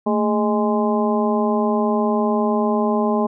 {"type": "harmonic tone with a mistuned harmonic", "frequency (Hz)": 207.7, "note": "G#3", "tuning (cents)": 0, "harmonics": [1, 2, 3, 4, 5], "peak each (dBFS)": [-19, -22, -24, -25, -26], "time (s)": [0.06, 3.27], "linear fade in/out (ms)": 10, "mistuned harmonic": 1, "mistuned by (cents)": 120, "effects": []}